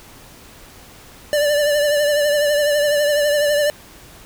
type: tone with vibrato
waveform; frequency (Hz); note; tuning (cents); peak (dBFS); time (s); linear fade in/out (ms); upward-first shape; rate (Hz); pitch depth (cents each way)
square; 587.3; D5; 0; -15; 1.33-3.7; 0; triangle; 12; 46
effects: pink hiss -43 dBFS RMS until 4.25 s